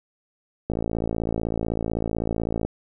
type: click train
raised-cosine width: 2 ms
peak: -12 dBFS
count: 110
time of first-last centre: 0.7-2.65 s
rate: 55.9 Hz
effects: none